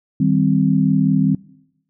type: chord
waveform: sine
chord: C minor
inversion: first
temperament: just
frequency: 156.98 / 196.22 / 261.6 Hz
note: Eb3 / G3 / C4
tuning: +16 / +2 / 0 cents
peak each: -17 dBFS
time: 0.2-1.35 s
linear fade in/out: 5 ms
effects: noise-tail reverb RT60 0.9 s tail -23 dB re dry